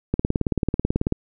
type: click train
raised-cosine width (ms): 3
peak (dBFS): -7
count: 19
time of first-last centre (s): 0.14-1.124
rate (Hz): 18.3
effects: none